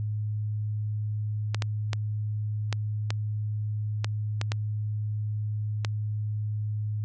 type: clicks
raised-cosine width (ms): 0.2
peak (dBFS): -12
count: 9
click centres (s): 1.546 / 1.622 / 1.932 / 2.727 / 3.105 / 4.045 / 4.414 / 4.519 / 5.848
effects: added 106 Hz sine -27 dBFS peak until 7.04 s + resampled to 22050 Hz